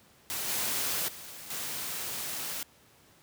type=noise with level steps; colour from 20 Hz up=white; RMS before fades=-34 / -31 / -45 / -36 dBFS; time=0.3-2.63 s; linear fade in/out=0 ms; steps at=0.48 / 1.08 / 1.5 s; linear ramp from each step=5 ms; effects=pink hiss -60 dBFS RMS until 3.22 s + high-pass 80 Hz 12 dB/octave